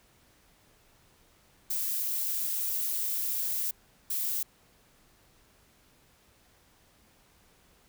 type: noise bursts at uneven times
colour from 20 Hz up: violet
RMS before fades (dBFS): -31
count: 2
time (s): 1.7-3.71 / 4.1-4.43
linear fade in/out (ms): 5
effects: pink hiss -63 dBFS RMS until 7.88 s